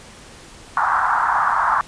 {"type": "band-pass noise", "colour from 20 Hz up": "pink", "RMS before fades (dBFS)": -18, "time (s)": [0.77, 1.81], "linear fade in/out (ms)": 0, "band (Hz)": [830, 1500], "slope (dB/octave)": 48, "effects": ["pink hiss -42 dBFS RMS until 1.87 s", "resampled to 22050 Hz"]}